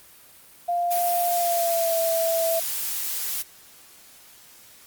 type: tone with pitch glide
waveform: sine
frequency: 698.5 to 661.2 Hz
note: F5 to E5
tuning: 0 to +5 cents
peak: -21 dBFS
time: 0.68-2.6 s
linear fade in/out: 10 ms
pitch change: -95 cents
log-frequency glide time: 1.34-1.97 s
type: noise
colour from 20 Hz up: blue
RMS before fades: -28 dBFS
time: 0.9-3.43 s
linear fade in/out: 20 ms
effects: white hiss -50 dBFS RMS until 4.86 s + Opus 32 kbps